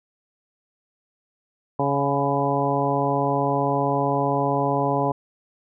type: harmonic tone with a mistuned harmonic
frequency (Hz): 140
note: C#3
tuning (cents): +18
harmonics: 1 / 2 / 3 / 4 / 5 / 6 / 7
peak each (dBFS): -27 / -27 / -27 / -27 / -27 / -27 / -27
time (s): 1.79-5.12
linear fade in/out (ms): 5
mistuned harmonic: 7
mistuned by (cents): +27
effects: none